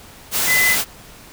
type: tone in noise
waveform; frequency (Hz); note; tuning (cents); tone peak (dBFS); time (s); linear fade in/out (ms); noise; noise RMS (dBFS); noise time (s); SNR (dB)
sine; 2016; B6; +35; -14; 0.46-0.77; 50; white; -19; 0.31-0.85; +2
effects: pink hiss -42 dBFS RMS until 1.32 s